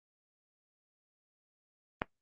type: click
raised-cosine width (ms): 0.5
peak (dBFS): -14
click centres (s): 2.019
effects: noise-tail reverb RT60 0.1 s tail -17 dB re dry + Opus 32 kbps